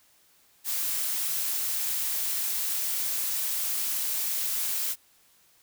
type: noise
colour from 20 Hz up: blue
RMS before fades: -29 dBFS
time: 0.64-4.96 s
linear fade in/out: 50 ms
effects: white hiss -62 dBFS RMS until 5.62 s